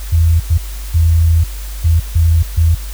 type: tone bursts at uneven times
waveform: sine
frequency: 82.4 Hz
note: E2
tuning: in tune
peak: -7 dBFS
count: 6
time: 0.12-0.4 / 0.5-0.58 / 0.94-1.44 / 1.84-2 / 2.15-2.43 / 2.57-2.75 s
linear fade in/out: 10 ms
effects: added 50 Hz sine -22 dBFS peak until 2.93 s + white hiss -34 dBFS RMS until 2.93 s